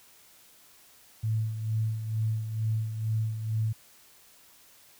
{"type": "tone with tremolo", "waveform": "sine", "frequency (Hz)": 110.2, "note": "A2", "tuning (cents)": 3, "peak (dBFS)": -24, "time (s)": [1.23, 3.73], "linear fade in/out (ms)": 10, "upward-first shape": "sine", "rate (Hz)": 2.2, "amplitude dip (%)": 60, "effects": ["white hiss -57 dBFS RMS until 4.99 s"]}